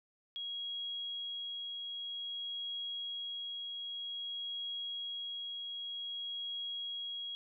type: tone with tremolo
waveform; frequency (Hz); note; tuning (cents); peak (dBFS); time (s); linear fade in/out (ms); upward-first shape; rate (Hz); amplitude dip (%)
sine; 3300; G#7; -12; -37; 0.36-7.35; 0; triangle; 0.52; 25
effects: none